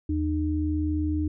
sine tone pair together, 80.7 / 304.7 Hz, E2 / D#4, -36 / -36 cents, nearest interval octave + major seventh, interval 2300 cents, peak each -26 dBFS, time 0.09-1.28 s, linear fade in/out 5 ms, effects none

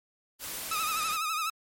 white noise, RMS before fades -37 dBFS, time 0.39-1.19 s, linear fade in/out 50 ms
sawtooth tone with vibrato, 1268 Hz, D#6, 32 cents sharp, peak -25 dBFS, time 0.71-1.5 s, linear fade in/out 5 ms, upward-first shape sine, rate 12 Hz, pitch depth 71 cents each way
effects MP3 64 kbps

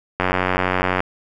click train, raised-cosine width 0.5 ms, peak -3 dBFS, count 75, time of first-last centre 0.2-1.004 s, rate 92 Hz, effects none

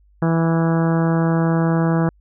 harmonic tone with a mistuned harmonic, 164.81 Hz, E3, in tune, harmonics 1 / 2 / 3 / 4 / 5 / 6 / 7 / 8 / 9 / 10, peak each -16 / -22 / -26 / -28 / -30 / -32 / -33 / -34 / -35 / -36 dBFS, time 0.22-2.09 s, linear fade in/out 2 ms, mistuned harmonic 9, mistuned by -22 cents, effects added 50 Hz sine -51 dBFS peak until 2.2 s

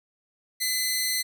15% pulse tone pair together, 2020 / 4280 Hz, B6 / C8, +39 / +38 cents, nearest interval octave + minor second, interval 1299 cents, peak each -21 dBFS, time 0.6-1.23 s, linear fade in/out 20 ms, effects none

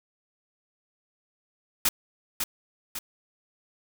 white noise with echo, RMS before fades -22 dBFS, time 1.85-1.89 s, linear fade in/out 5 ms, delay 550 ms, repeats 2, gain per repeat -6 dB, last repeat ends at 2.99 s, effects none

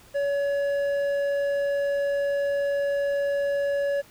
sine tone with hard clipping, 565 Hz, C#5, 33 cents sharp, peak -24 dBFS, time 0.14-4.02 s, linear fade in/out 20 ms, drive 6 dB, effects pink hiss -53 dBFS RMS until 4.1 s

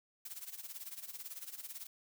blue noise with tremolo, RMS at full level -44 dBFS, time 0.25-1.87 s, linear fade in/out 5 ms, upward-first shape sine, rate 18 Hz, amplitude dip 80%, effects none

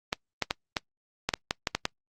clicks, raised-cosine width 0.2 ms, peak -8 dBFS, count 10, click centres 0.129 / 0.423 / 0.509 / 0.768 / 1.29 / 1.338 / 1.509 / 1.672 / 1.75 / 1.854 s, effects noise-tail reverb RT60 0.1 s tail -25 dB re dry + Opus 24 kbps

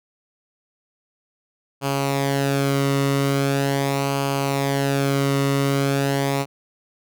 sawtooth tone with flanger, 138.59 Hz, C#3, in tune, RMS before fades -21 dBFS, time 1.81-6.46 s, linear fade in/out 50 ms, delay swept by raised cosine 0.53 to 1.24 ms, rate 0.41 Hz, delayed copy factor -0.6, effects none

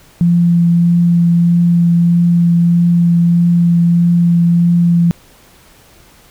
sine tone with vibrato, 171.6 Hz, F3, 30 cents flat, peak -7 dBFS, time 0.21-5.11 s, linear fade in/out 0 ms, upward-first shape triangle, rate 1.6 Hz, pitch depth 11 cents each way, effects pink hiss -45 dBFS RMS until 6.3 s

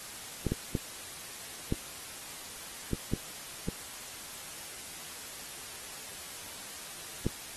clicks, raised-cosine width 3 ms, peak -16 dBFS, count 8, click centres 0.467 / 0.52 / 0.752 / 1.724 / 2.933 / 3.136 / 3.686 / 7.266 s, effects white hiss -44 dBFS RMS until 7.56 s + AAC 32 kbps

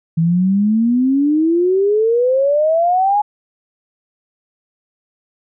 sine exponential sweep, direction up, 160.5 to 845 Hz, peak -11 dBFS, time 0.17-3.22 s, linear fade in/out 10 ms, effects none

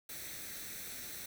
white noise with comb filter, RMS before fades -45 dBFS, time 0.09-1.26 s, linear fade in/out 5 ms, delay 0.5 ms, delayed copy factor +0.6, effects none

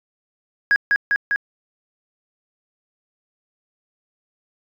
sine tone with echo, 1651 Hz, G#6, 11 cents flat, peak -10 dBFS, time 0.71-0.76 s, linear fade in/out 0 ms, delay 200 ms, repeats 3, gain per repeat -2 dB, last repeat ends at 1.36 s, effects tanh soft clip ceiling -10 dBFS

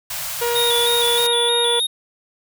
white band-stop noise, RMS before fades -27 dBFS, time 0.1-1.27 s, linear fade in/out 5 ms, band 160 to 560 Hz, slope 96 dB/octave
harmonic tone, 474.7 Hz, A#4, 31 cents sharp, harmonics 1 / 2 / 3 / 4 / 5 / 6 / 7 / 8, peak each -20 / -25 / -31 / -35 / -36 / -36 / -39 / -36 dBFS, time 0.41-1.8 s, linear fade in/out 10 ms
square tone with vibrato, 3586 Hz, A7, 32 cents sharp, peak -18 dBFS, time 0.55-1.87 s, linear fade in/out 10 ms, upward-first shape square, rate 3.2 Hz, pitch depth 61 cents each way
effects none

